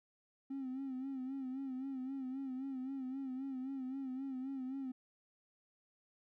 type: tone with vibrato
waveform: triangle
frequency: 264.4 Hz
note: C4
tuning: 18 cents sharp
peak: -36 dBFS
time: 0.5-4.92 s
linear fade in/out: 10 ms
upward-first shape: sine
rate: 3.8 Hz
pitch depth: 66 cents each way
effects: tanh soft clip ceiling -35 dBFS